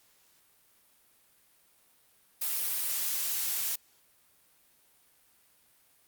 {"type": "noise", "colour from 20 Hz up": "blue", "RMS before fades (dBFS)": -31, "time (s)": [2.41, 3.76], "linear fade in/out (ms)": 10, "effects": ["white hiss -65 dBFS RMS until 6.07 s", "Opus 48 kbps"]}